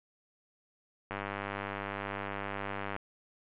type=click train; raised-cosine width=0.5 ms; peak=-21 dBFS; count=186; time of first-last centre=1.11-2.964 s; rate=99.8 Hz; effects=resampled to 8000 Hz + 8-bit